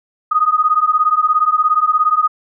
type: beating tone pair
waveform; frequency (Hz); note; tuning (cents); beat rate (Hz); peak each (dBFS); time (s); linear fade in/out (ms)
sine; 1236 / 1253; D#6 / D#6; -12 / +12; 17; -14; 0.31-2.28; 10
effects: none